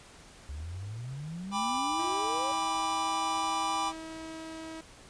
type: exponential sweep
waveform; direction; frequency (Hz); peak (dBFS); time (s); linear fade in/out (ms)
sine; up; 69 to 568; -36; 0.49-2.52; 0
type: chord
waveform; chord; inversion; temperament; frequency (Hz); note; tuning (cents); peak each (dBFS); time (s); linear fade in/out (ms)
square; G major; none; equal with one note detuned; 797.2 / 987.8 / 1174.7; G5 / B5 / D6; +29 / 0 / 0; -34 / -34 / -34; 1.51-3.93; 50
type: tone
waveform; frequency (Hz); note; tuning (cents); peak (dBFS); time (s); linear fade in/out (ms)
sawtooth; 321.5; E4; -43; -36; 1.99-4.81; 5
effects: pink hiss -53 dBFS RMS until 5.09 s + resampled to 22050 Hz